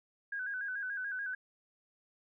sine tone with vibrato, 1568 Hz, G6, in tune, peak -35 dBFS, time 0.32-1.35 s, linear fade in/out 5 ms, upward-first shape square, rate 6.9 Hz, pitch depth 68 cents each way, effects none

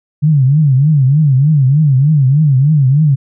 sine tone with vibrato, 142.2 Hz, C#3, 45 cents sharp, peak -6 dBFS, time 0.22-3.16 s, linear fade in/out 20 ms, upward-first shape triangle, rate 3.3 Hz, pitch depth 210 cents each way, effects none

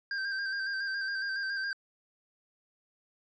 square tone with vibrato, 1579 Hz, G6, 12 cents sharp, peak -32 dBFS, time 0.11-1.73 s, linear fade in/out 2 ms, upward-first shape square, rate 7.2 Hz, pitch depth 32 cents each way, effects resampled to 16000 Hz + 12-bit

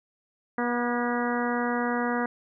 harmonic tone with a mistuned harmonic, 241.7 Hz, B3, 37 cents flat, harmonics 1 / 2 / 3 / 4 / 5 / 6 / 7 / 8, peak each -28 / -31 / -33 / -34 / -35 / -36 / -36 / -37 dBFS, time 0.58-2.26 s, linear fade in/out 2 ms, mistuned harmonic 7, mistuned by -39 cents, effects none

